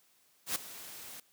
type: noise with ADSR envelope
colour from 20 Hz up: white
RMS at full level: -31 dBFS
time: 0.46-1.2 s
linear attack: 96 ms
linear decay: 7 ms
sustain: -16 dB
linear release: 3 ms
effects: white hiss -68 dBFS RMS until 1.32 s + high-pass 100 Hz 12 dB/octave